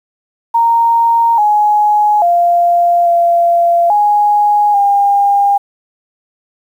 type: tone with pitch steps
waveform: sine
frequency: 927 / 838 / 694 / 687 / 830 / 805 Hz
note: A#5 / G#5 / F5 / F5 / G#5 / G5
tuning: -10 / +15 / -11 / -29 / -1 / +46 cents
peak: -7 dBFS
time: 0.54-5.58 s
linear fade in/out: 10 ms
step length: 840 ms
effects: 7-bit